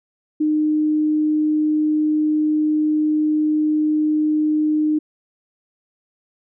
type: tone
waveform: sine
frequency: 305.7 Hz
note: D#4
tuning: 30 cents flat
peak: -15 dBFS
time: 0.4-4.99 s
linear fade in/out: 10 ms
effects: none